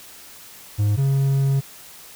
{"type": "tone pair in turn", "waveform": "triangle", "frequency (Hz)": [103.83, 136.85], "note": ["G#2", "C#3"], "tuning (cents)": [0, -22], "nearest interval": "perfect fourth", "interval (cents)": 478, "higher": "second", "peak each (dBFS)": -14, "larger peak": "neither", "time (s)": [[0.78, 0.97], [0.97, 1.61]], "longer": "second", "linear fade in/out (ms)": 20, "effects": ["white hiss -43 dBFS RMS until 2.15 s"]}